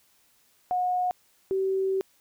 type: tone pair in turn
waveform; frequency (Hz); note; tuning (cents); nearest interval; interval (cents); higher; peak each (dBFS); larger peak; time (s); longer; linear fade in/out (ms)
sine; 726 / 383.5; F#5 / G4; -33 / -38; major seventh; 1105; first; -23; neither; 0.71-1.11 / 1.51-2.01; second; 0
effects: white hiss -64 dBFS RMS until 2.2 s